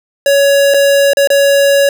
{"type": "tone with dropouts", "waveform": "square", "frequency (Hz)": 560, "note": "C#5", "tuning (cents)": 18, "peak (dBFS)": -7, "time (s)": [0.26, 1.89], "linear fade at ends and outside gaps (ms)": 2, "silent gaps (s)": [[0.739, 0.743], [1.134, 1.17], [1.274, 1.302]], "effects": []}